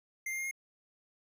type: tone with pitch steps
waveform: square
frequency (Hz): 2097 / 2112 / 2126 / 2141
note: C7 / C7 / C7 / C7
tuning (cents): +3 / +16 / +27 / +39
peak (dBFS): -35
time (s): 0.26-0.512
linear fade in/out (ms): 5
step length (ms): 63
effects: none